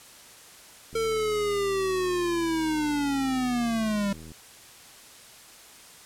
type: click train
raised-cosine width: 3 ms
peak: -33 dBFS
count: 271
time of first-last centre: 0.93-4.318 s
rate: 79.7 Hz
type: linear sweep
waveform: square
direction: down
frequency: 454.2 to 196.1 Hz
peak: -25 dBFS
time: 0.95-4.13 s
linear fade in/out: 5 ms
effects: white hiss -49 dBFS RMS until 6.05 s + low-pass 11000 Hz 12 dB/octave